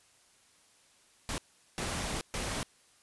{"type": "noise bursts at uneven times", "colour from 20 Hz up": "pink", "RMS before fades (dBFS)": -35, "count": 3, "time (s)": [[1.29, 1.38], [1.78, 2.21], [2.34, 2.63]], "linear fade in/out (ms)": 0, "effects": ["white hiss -64 dBFS RMS until 3.02 s", "resampled to 24000 Hz"]}